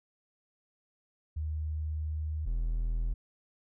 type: tone pair in turn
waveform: sine / triangle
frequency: 77.3 / 40.95 Hz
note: D#2 / E1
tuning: -11 / -11 cents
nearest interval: major seventh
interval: 1100 cents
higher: first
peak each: -31 / -26 dBFS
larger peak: second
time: 1.36-2.46 / 2.46-3.14 s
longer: first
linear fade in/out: 10 ms
effects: none